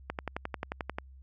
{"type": "click train", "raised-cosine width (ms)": 0.5, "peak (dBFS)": -18, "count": 11, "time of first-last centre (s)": [0.1, 0.985], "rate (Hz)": 11.3, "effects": ["added 66 Hz sine -49 dBFS peak until 1.22 s"]}